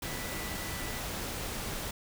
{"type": "tone in noise", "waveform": "sine", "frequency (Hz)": 1975.5, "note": "B6", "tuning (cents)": 0, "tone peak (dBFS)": -45, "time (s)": [0.04, 1], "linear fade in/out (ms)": 5, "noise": "pink", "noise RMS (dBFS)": -37, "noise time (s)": [0.02, 1.91], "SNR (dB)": -11, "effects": []}